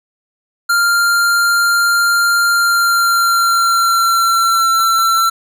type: tone with pitch glide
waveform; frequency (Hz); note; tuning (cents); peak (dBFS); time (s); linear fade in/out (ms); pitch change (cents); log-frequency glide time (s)
square; 1394 to 1347.3; F6 to E6; -4 to +37; -11; 0.69-5.3; 10; -59; 2.5-4.83
effects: none